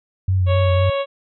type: tone with vibrato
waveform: sine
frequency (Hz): 92.5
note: F#2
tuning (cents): 0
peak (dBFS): -14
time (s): 0.28-0.9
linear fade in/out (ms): 5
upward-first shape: sine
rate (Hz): 3.9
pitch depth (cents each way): 38
type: harmonic tone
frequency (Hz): 554.4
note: C#5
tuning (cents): 0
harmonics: 1 / 2 / 3 / 4 / 5 / 6 / 7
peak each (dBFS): -19 / -27 / -38 / -34 / -33 / -35 / -40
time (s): 0.46-1.06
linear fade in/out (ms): 50
effects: none